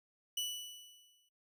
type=tone with exponential decay; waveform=sawtooth; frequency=2960 Hz; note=F#7; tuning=in tune; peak=-30 dBFS; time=0.37-1.29 s; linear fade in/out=5 ms; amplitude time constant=200 ms; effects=noise-tail reverb RT60 0.1 s tail -22 dB re dry